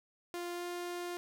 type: tone with pitch glide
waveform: sawtooth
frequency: 349.2 to 351.6 Hz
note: F4 to F4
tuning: 0 to +12 cents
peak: -34 dBFS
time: 0.34-1.17 s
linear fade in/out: 0 ms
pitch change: +12 cents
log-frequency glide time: 0.54-0.64 s
effects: none